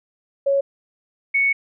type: tone pair in turn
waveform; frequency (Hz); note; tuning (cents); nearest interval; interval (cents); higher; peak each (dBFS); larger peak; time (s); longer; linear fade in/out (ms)
sine; 554.4 / 2218; C#5 / C#7; 0 / 0; 2 octaves; 2400; second; -15; neither; 0.46-0.61 / 1.34-1.53; second; 10
effects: none